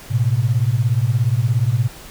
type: beating tone pair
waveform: sine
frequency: 110 / 127 Hz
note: A2 / B2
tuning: 0 / +49 cents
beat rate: 17 Hz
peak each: -17 dBFS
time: 0.1-1.88 s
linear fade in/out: 20 ms
effects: pink hiss -39 dBFS RMS until 2.1 s